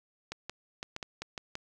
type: clicks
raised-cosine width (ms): 0.2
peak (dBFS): -20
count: 8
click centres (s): 0.32 / 0.496 / 0.829 / 0.964 / 1.028 / 1.22 / 1.378 / 1.554
effects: none